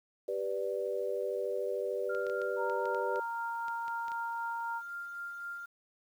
sine chord, G major, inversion none, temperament equal, 392 / 493.9 / 587.3 Hz, G4 / B4 / D5, 0 / 0 / 0 cents, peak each -36 / -35 / -37 dBFS, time 0.28-3.2 s, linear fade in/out 5 ms
sine tone with tremolo, 1396.9 Hz, F6, in tune, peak -37 dBFS, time 2.09-5.66 s, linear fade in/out 10 ms, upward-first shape sine, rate 3.9 Hz, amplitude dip 35%
clicks, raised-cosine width 0.2 ms, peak -32 dBFS, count 12, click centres 2.149 / 2.267 / 2.298 / 2.417 / 2.698 / 2.856 / 2.947 / 3.159 / 3.683 / 3.881 / 4.082 / 4.118 s
sine tone, 927 Hz, A#5, 10 cents flat, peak -35 dBFS, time 2.56-4.82 s, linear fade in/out 50 ms
effects 10-bit

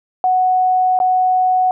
sine tone with dropouts, 740 Hz, F#5, in tune, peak -11 dBFS, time 0.24-1.71 s, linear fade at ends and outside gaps 1 ms, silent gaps 0.99-1.001 s, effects none

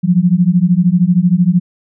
sine beating tone pair, 171.3 / 184.3 Hz, F3 / F#3, -33 / -7 cents, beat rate 13 Hz, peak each -11 dBFS, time 0.03-1.6 s, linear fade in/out 20 ms, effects none

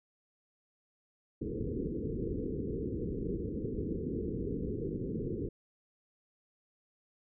white low-pass noise, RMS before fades -36 dBFS, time 1.41-5.49 s, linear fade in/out 10 ms, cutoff 470 Hz, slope 96 dB/octave, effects none

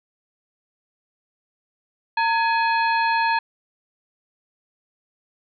harmonic tone with a mistuned harmonic, 841 Hz, G#5, 22 cents sharp, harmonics 1 / 2 / 3 / 4 / 5, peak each -19 / -24 / -28 / -39 / -33 dBFS, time 2.17-3.39 s, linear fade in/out 5 ms, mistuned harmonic 1, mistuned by +140 cents, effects none

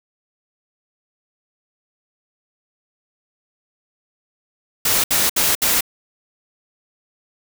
white noise bursts, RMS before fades -17 dBFS, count 4, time 4.85-5.808 s, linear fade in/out 5 ms, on 190 ms, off 66 ms, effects none

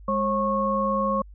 sine tone cluster, 206.4 / 540 / 1095 Hz, G#3 / C#5 / C#6, -10 / -45 / -22 cents, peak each -27 / -26 / -24 dBFS, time 0.08-1.22 s, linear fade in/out 5 ms, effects added 50 Hz sine -42 dBFS peak until 1.34 s

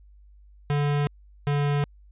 square tone pair in turn, 145.1 / 144.38 Hz, D3 / D3, -21 / -29 cents, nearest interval unison, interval 8 cents, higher first, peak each -22 dBFS, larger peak neither, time 0.7-1.07 / 1.47-1.84 s, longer neither, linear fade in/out 0 ms, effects added 50 Hz sine -49 dBFS peak until 2.11 s + resampled to 8000 Hz

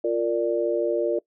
sine chord, Bb major, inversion second, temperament equal with one note detuned, 349.2 / 461.9 / 587.3 Hz, F4 / Bb4 / D5, 0 / -16 / 0 cents, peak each -25 dBFS, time 0.04-1.19 s, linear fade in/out 5 ms, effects noise-tail reverb RT60 0.1 s tail -22 dB re dry

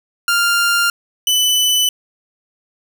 sawtooth tone pair in turn, 1396.9 / 2995 Hz, F6 / F#7, 0 / +20 cents, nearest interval octave + minor second, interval 1320 cents, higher second, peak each -9 dBFS, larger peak neither, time 0.28-0.9 / 1.27-1.89 s, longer neither, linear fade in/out 2 ms, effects none

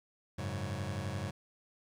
sawtooth chord, F# suspended second, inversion none, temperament just, 92.5 / 104.06 / 138.75 Hz, F#2 / G#2 / C#3, 0 / +4 / +2 cents, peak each -35 / -35 / -37 dBFS, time 0.38-1.31 s, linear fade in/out 10 ms, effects low-pass 9000 Hz 12 dB/octave + 11-bit

